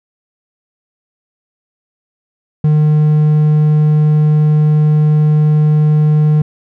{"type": "tone", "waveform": "triangle", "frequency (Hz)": 151.9, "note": "D#3", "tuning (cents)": -41, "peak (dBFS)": -5, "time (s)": [2.64, 6.42], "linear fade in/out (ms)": 5, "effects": []}